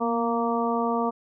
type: harmonic tone with a mistuned harmonic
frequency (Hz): 232.4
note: A#3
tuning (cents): -5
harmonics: 1 / 2 / 3 / 4 / 5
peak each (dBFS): -27 / -28 / -29 / -30 / -30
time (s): 0-1.11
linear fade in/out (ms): 20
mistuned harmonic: 1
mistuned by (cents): +28
effects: none